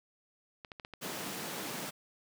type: clicks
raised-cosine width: 0.3 ms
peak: -29 dBFS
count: 7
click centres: 0.648 / 0.718 / 0.798 / 0.849 / 0.937 / 1.209 / 1.271 s
type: high-pass noise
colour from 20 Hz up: pink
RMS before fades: -40 dBFS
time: 1.01-1.91 s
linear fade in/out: 20 ms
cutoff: 150 Hz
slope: 24 dB/octave
effects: none